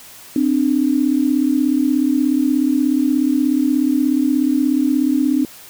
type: tone pair together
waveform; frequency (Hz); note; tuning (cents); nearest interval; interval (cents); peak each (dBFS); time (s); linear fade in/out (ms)
sine; 261.6 / 298.3; C4 / D4; 0 / +27; major second; 227; -16; 0.36-5.45; 2
effects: white hiss -40 dBFS RMS until 5.69 s